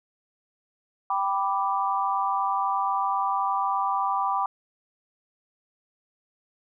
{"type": "chord", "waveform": "sine", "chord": "G major", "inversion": "none", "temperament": "equal", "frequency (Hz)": [784, 987.8, 1174.7], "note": ["G5", "B5", "D6"], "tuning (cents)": [0, 0, 0], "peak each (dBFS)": -27, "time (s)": [1.1, 4.46], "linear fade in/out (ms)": 2, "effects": []}